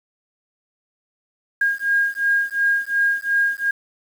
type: beating tone pair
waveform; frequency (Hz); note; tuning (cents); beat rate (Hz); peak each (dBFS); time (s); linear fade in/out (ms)
sine; 1622 / 1624.8; G#6 / G#6; -41 / -38; 2.8; -20; 1.61-3.71; 5
effects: 7-bit